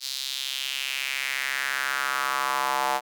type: tone with high-pass filter sweep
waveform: square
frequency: 67.2 Hz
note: C2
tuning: 47 cents sharp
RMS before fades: -28 dBFS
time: 0-3.01 s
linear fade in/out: 50 ms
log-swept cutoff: 4400 to 800 Hz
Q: 3
effects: none

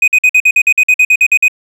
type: tone bursts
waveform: triangle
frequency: 2500 Hz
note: D#7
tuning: 8 cents sharp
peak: -3 dBFS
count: 14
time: 0.02-1.482 s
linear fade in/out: 5 ms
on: 58 ms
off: 50 ms
effects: none

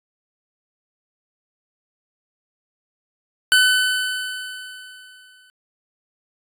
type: tone with exponential decay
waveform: 25% pulse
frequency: 1508 Hz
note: F#6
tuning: 32 cents sharp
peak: -7 dBFS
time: 3.52-5.5 s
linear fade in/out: 0 ms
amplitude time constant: 430 ms
effects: resampled to 32000 Hz

